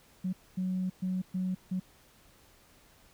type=tone bursts at uneven times; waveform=sine; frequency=185 Hz; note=F#3; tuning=in tune; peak=-28 dBFS; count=5; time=0.24-0.33 / 0.57-0.9 / 1.02-1.22 / 1.34-1.55 / 1.71-1.8 s; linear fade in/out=10 ms; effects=tanh soft clip ceiling -24 dBFS + pink hiss -61 dBFS RMS until 3.13 s